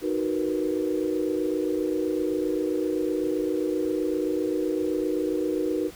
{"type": "chord", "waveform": "sine", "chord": "B major seventh", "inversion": "first", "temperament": "equal", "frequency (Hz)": [311.1, 370, 466.2, 493.9], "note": ["D#4", "F#4", "A#4", "B4"], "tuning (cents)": [0, 0, 0, 0], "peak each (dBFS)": [-27, -28, -31, -32], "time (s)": [0.01, 5.91], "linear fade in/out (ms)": 50, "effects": ["pink hiss -47 dBFS RMS until 5.95 s"]}